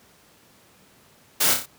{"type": "noise with echo", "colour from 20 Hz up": "white", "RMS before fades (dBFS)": -20, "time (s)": [1.4, 1.54], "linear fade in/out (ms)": 10, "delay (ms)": 30, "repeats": 4, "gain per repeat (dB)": -5, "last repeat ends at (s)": 1.66, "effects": ["pink hiss -55 dBFS RMS until 1.78 s", "high-pass 100 Hz 12 dB/octave"]}